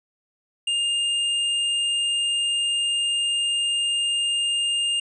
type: tone with hard clipping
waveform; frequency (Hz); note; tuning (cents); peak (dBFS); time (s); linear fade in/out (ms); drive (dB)
sine; 2815; F7; +13; -22; 0.67-5; 5; 13
effects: resampled to 24000 Hz